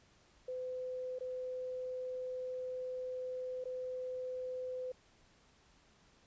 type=tone with dropouts; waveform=sine; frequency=508 Hz; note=B4; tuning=49 cents sharp; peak=-38 dBFS; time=0.48-4.92 s; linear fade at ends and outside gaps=5 ms; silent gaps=1.188-1.207 / 3.641-3.654 s; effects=pink hiss -67 dBFS RMS until 6.26 s + resampled to 16000 Hz